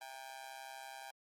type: tone with amplitude modulation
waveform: sawtooth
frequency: 797 Hz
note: G5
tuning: 28 cents sharp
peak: -39 dBFS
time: 0.01-1.11 s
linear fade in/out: 5 ms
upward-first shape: sine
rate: 132 Hz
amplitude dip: 95%
effects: MP3 64 kbps